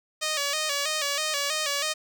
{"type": "tone with vibrato", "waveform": "5% pulse", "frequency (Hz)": 593, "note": "D5", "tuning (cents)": 17, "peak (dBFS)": -14, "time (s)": [0.21, 1.94], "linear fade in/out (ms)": 20, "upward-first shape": "square", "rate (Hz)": 3.1, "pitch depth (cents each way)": 75, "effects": []}